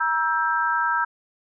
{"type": "chord", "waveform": "sine", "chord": "E diminished", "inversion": "second", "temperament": "just", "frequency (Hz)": [949.3, 1318.5, 1582.2], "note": ["Bb5", "E6", "G6"], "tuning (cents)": [31, 0, 16], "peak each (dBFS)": -24, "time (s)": [0, 1.05], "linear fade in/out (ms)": 10, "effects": []}